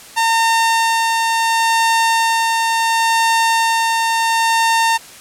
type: tone with tremolo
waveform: sawtooth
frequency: 910 Hz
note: A#5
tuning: 42 cents flat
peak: -8 dBFS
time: 0.16-4.98 s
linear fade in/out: 20 ms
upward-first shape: sine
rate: 0.71 Hz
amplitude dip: 25%
effects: white hiss -38 dBFS RMS until 5.2 s + low-pass 11000 Hz 12 dB/octave